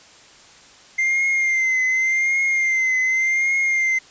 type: tone with vibrato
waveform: triangle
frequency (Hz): 2093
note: C7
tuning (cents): 0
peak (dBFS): -15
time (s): 0.98-3.99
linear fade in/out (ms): 10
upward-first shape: triangle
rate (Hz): 0.87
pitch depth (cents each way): 51
effects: white hiss -47 dBFS RMS until 4.1 s + resampled to 16000 Hz